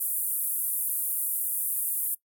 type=band-pass noise; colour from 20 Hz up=pink; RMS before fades=-29 dBFS; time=0-2.15 s; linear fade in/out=10 ms; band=9700 to 16000 Hz; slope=48 dB/octave; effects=noise-tail reverb RT60 0.1 s tail -20 dB re dry